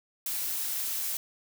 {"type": "noise", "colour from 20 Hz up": "blue", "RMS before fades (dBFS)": -32, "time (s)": [0.26, 1.17], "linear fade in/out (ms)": 2, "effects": []}